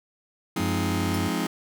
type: chord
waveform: sawtooth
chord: F minor seventh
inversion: none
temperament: just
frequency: 174.61 / 209.5 / 261.9 / 314.3 Hz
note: F3 / Ab3 / C4 / Eb4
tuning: 0 / +15 / +2 / +18 cents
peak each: -26 dBFS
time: 0.56-1.47 s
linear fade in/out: 5 ms
type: tone with vibrato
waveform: sine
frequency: 93.5 Hz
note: F#2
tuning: 19 cents sharp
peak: -28 dBFS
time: 0.59-1.29 s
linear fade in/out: 20 ms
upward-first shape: triangle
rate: 5.9 Hz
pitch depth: 9 cents each way
type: tone with exponential decay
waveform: 10% pulse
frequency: 5280 Hz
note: E8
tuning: 2 cents sharp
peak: -27 dBFS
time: 1.14-1.23 s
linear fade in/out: 1 ms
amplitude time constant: 18 ms
effects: none